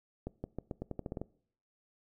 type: accelerating click train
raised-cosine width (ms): 2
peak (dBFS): -24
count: 11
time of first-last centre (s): 0.27-1.216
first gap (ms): 170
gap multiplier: 0.86
effects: noise-tail reverb RT60 0.6 s tail -22 dB re dry